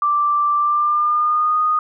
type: tone with pitch glide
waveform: sine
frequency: 1174.7 to 1237.4 Hz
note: D6 to D#6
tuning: 0 to -10 cents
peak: -14 dBFS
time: 0.02-1.79 s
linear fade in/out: 2 ms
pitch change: +90 cents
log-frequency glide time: 0.57-1.6 s
effects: none